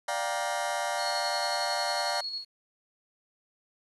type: chord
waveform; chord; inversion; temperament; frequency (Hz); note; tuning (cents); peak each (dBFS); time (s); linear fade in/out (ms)
sawtooth; G minor seventh; second; just; 588 / 705.6 / 784 / 940.8; D5 / F5 / G5 / Bb5; +2 / +18 / 0 / +16; -30 / -29 / -31 / -31; 0.08-2.21; 5
type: tone with tremolo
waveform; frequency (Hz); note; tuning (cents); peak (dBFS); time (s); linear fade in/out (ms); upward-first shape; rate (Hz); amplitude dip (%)
sine; 4335; C#8; -39; -31; 0.97-2.45; 50; square; 11; 40
effects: resampled to 24000 Hz + 10-bit